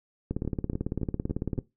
two click trains, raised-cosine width 3 ms, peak -16 / -20 dBFS, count 24 / 5, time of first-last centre 0.31-1.588 / 0.45-1.58 s, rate 18 / 3.54 Hz, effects noise-tail reverb RT60 0.2 s tail -18 dB re dry

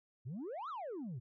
sine exponential two-way sweep, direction up then down, 110.1 to 1366 to 110.1 Hz, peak -38 dBFS, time 0.25-1.2 s, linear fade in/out 20 ms, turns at 0.69 s, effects tanh soft clip ceiling -39 dBFS

